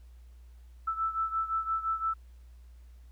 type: beating tone pair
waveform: sine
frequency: 1318.5 / 1324.3 Hz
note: E6 / E6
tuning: 0 / +8 cents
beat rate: 5.8 Hz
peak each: -30 / -34 dBFS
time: 0.87-2.14 s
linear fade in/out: 10 ms
effects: added 60 Hz sine -49 dBFS peak until 3.11 s + pink hiss -70 dBFS RMS until 3.11 s